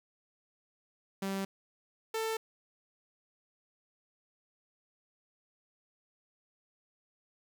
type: tone pair in turn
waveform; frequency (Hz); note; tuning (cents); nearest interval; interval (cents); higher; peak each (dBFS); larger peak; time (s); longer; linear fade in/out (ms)
sawtooth; 194.5 / 444.8; G3 / A4; -13 / +19; octave + major second; 1432; second; -29 / -28; second; 1.22-1.45 / 2.14-2.37; neither; 5
effects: 10-bit